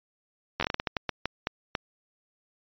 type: slowing click train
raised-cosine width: 0.3 ms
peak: -11 dBFS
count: 14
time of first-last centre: 0.6-1.752 s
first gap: 11 ms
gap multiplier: 1.31
effects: resampled to 11025 Hz